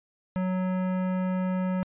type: tone with hard clipping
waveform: sine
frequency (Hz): 185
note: F#3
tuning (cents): 0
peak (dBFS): -27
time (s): 0.36-1.83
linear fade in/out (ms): 0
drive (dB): 16
effects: resampled to 8000 Hz